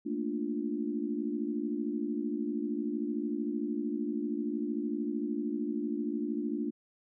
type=chord; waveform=sine; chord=Bb major seventh; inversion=third; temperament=equal; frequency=220 / 233.1 / 293.7 / 349.2 Hz; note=A3 / Bb3 / D4 / F4; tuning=0 / 0 / 0 / 0 cents; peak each=-37 / -37 / -34 / -38 dBFS; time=0.05-6.71 s; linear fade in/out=20 ms; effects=none